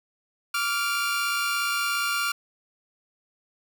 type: tone cluster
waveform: sawtooth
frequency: 1155 / 1395 / 2367 Hz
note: D6 / F6 / D7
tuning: -29 / -2 / +13 cents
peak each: -27 / -22 / -30 dBFS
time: 0.54-2.32 s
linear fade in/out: 5 ms
effects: none